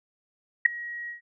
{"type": "tone with ADSR envelope", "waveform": "sine", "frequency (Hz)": 1900, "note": "A#6", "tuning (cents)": 33, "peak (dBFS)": -9, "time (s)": [0.65, 1.21], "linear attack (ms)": 9, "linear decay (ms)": 4, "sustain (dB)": -24, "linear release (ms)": 120, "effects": []}